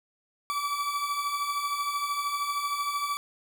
40% pulse beating tone pair, 1142 / 1155 Hz, D6 / D6, -49 / -29 cents, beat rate 13 Hz, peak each -34 / -28 dBFS, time 0.5-3.17 s, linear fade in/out 0 ms, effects none

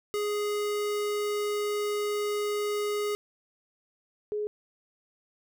square / sine tone pair in turn, 415.3 / 419.9 Hz, G#4 / G#4, 0 / +19 cents, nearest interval unison, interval 19 cents, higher second, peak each -28 / -28 dBFS, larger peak neither, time 0.14-3.15 / 4.32-4.47 s, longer first, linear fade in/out 0 ms, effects none

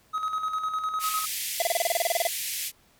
triangle tone with tremolo, 1269 Hz, D#6, 34 cents sharp, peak -23 dBFS, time 0.13-1.26 s, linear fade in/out 20 ms, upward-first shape square, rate 9.9 Hz, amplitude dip 50%
white band-pass noise, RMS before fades -32 dBFS, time 0.99-2.72 s, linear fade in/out 50 ms, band 1900 to 15000 Hz, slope 48 dB/octave
square tone bursts, 675 Hz, E5, 41 cents sharp, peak -22 dBFS, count 14, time 1.6-2.271 s, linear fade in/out 2 ms, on 21 ms, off 29 ms
effects pink hiss -61 dBFS RMS until 2.99 s

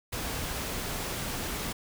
pink noise, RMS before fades -34 dBFS, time 0.12-1.73 s, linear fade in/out 10 ms, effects none

